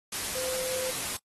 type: tone in noise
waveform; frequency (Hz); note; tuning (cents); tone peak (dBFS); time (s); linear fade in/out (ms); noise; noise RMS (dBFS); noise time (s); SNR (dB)
sine; 515; C5; -28; -34; 0.35-0.91; 5; white; -33; 0.12-1.17; -4
effects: noise-tail reverb RT60 0.1 s tail -25 dB re dry + AAC 32 kbps